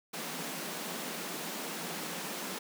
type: high-pass noise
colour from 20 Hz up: pink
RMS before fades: -39 dBFS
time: 0.13-2.59 s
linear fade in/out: 10 ms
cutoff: 160 Hz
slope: 96 dB/octave
effects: none